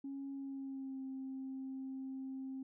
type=tone with pitch glide; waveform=sine; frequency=275.1 to 265.3 Hz; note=C#4 to C4; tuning=-13 to +24 cents; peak=-40 dBFS; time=0.04-2.63 s; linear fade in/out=5 ms; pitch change=-63 cents; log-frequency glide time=0.32-1.03 s; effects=tanh soft clip ceiling -37 dBFS